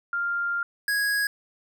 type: tone pair in turn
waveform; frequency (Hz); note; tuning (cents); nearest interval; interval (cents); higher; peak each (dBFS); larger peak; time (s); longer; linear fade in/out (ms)
sine / square; 1396.9 / 1657.1; F6 / G#6; 0 / -4; minor third; 296; second; -24 / -23; second; 0.13-0.63 / 0.88-1.27; first; 2
effects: none